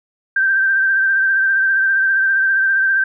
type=tone with vibrato; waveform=sine; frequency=1568 Hz; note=G6; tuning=in tune; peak=-12 dBFS; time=0.36-3.04 s; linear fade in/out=5 ms; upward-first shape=triangle; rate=15 Hz; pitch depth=38 cents each way; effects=none